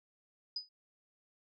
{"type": "tone with exponential decay", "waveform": "sine", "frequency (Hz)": 4978, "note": "D#8", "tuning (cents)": 0, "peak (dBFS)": -32, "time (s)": [0.56, 0.69], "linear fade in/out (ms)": 5, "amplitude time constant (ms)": 28, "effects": []}